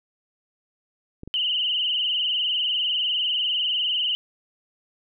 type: clicks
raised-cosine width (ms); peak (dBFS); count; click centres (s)
3; -24; 2; 1.234 / 1.276
type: tone with vibrato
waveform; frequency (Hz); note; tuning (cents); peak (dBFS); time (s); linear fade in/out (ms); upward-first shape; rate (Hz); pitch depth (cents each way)
sine; 2960; F#7; 0; -21; 1.34-4.15; 0; sine; 20; 76
effects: none